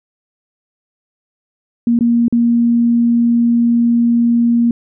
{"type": "tone with dropouts", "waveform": "sine", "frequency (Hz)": 235.5, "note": "A#3", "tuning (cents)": 18, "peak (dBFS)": -9, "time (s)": [1.87, 4.71], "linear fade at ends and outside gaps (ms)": 2, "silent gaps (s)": [[1.99, 2.008], [2.282, 2.325]], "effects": []}